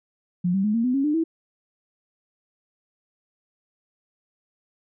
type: tone with pitch steps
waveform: sine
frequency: 177.7 / 193.78 / 211.3 / 230.4 / 251.3 / 274.1 / 298.9 / 325.9 Hz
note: F3 / G3 / G#3 / A#3 / B3 / C#4 / D4 / E4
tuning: +30 / -20 / +30 / -20 / +30 / -19 / +31 / -20 cents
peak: -19 dBFS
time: 0.44-1.24 s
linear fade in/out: 10 ms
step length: 100 ms
effects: none